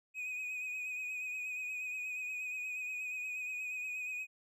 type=tone with vibrato; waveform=triangle; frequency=2500 Hz; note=D#7; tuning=8 cents sharp; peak=-36 dBFS; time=0.14-4.27 s; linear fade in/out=50 ms; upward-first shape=triangle; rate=8.4 Hz; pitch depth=40 cents each way; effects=none